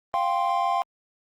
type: chord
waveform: triangle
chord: F suspended second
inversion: none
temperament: just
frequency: 698.5 / 785.8 / 1047.7 Hz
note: F5 / G5 / C6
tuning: 0 / +4 / +2 cents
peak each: -24 dBFS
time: 0.14-0.82 s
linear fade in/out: 0 ms
effects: Opus 24 kbps